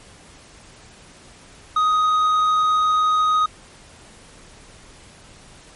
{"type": "tone with tanh clipping", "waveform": "sine", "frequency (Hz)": 1251, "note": "D#6", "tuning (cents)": 9, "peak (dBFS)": -16, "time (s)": [1.76, 3.46], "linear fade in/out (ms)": 5, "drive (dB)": 6, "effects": ["pink hiss -46 dBFS RMS until 5.75 s", "MP3 48 kbps"]}